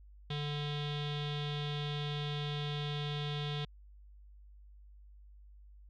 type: tone with low-pass filter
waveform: square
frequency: 146.83 Hz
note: D3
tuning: in tune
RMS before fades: -37 dBFS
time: 0.3-3.65 s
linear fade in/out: 5 ms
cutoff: 3500 Hz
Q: 7.3
effects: added 50 Hz sine -53 dBFS peak until 5.89 s